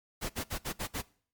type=noise bursts; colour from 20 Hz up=pink; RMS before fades=-35 dBFS; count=6; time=0.21-1.021 s; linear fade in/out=20 ms; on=86 ms; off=59 ms; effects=noise-tail reverb RT60 0.5 s tail -22 dB re dry + MP3 96 kbps